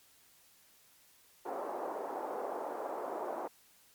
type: band-pass noise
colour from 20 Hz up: white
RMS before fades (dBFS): -39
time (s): 1.45-3.48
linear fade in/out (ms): 10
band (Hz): 340 to 900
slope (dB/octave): 24
effects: white hiss -64 dBFS RMS until 3.94 s + MP3 96 kbps